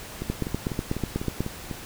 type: two click trains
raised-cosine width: 3 ms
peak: -17 / -12 dBFS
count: 7 / 10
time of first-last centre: 0.22-1.713 / 0.3-1.406 s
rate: 4.02 / 8.14 Hz
effects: pink hiss -40 dBFS RMS until 1.85 s